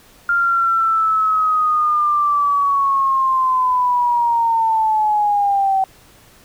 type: linear sweep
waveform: sine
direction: down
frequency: 1400 to 763 Hz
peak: -13 dBFS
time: 0.29-5.84 s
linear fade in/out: 2 ms
effects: pink hiss -48 dBFS RMS until 6.44 s